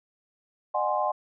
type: chord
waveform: sine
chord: Ab dominant seventh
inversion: second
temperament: equal with one note detuned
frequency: 607 / 740 / 830.6 / 1046.5 Hz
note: Eb5 / Gb5 / Ab5 / C6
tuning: -43 / 0 / 0 / 0 cents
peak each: -29 dBFS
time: 0.74-1.12 s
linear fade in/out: 10 ms
effects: none